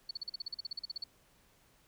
sine tone bursts, 4435 Hz, C#8, in tune, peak -35 dBFS, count 16, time 0.09-1.04 s, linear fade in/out 5 ms, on 20 ms, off 42 ms, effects pink hiss -67 dBFS RMS until 1.87 s

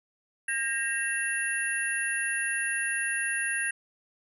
sine tone cluster, 1615 / 1871 / 2708 / 10360 Hz, G#6 / A#6 / E7 / E9, -49 / +6 / +46 / -31 cents, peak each -31 / -31 / -36 / -33 dBFS, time 0.48-3.71 s, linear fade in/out 5 ms, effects none

